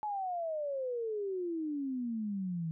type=exponential sweep; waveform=sine; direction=down; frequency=861 to 158.5 Hz; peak=-33 dBFS; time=0.03-2.71 s; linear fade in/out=0 ms; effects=none